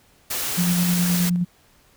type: noise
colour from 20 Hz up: white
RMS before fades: -26 dBFS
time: 0.3-1.3 s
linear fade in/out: 10 ms
type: tone with tremolo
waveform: sine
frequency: 176.4 Hz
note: F3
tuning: 18 cents sharp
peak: -17 dBFS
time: 0.57-1.45 s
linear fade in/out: 20 ms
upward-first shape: square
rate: 9.5 Hz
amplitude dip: 25%
effects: pink hiss -57 dBFS RMS until 1.96 s